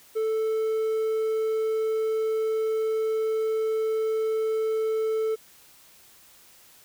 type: tone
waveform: triangle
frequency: 440 Hz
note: A4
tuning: in tune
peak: -21 dBFS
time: 0.15-5.36 s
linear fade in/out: 20 ms
effects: white hiss -54 dBFS RMS until 6.84 s